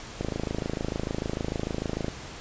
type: click train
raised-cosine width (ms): 2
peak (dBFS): -15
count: 51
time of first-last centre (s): 0.21-2.083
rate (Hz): 26.7
effects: pink hiss -41 dBFS RMS until 2.4 s + resampled to 16000 Hz